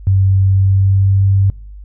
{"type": "tone with pitch glide", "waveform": "sine", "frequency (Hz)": [96.2, 97.66], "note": ["G2", "G2"], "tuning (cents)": [-32, -6], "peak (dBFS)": -8, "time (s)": [0.07, 1.5], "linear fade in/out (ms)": 0, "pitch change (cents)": 26, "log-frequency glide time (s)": [0.5, 1.22], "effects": ["noise-tail reverb RT60 0.4 s tail -21 dB re dry", "added 50 Hz sine -30 dBFS peak until 1.84 s"]}